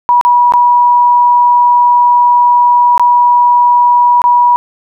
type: tone with dropouts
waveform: sine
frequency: 970 Hz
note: B5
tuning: 31 cents flat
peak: -4 dBFS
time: 0.09-4.56 s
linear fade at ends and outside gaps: 0 ms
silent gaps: 0.212-0.25 / 0.522-0.537 / 2.978-2.996 / 4.218-4.24 s
effects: none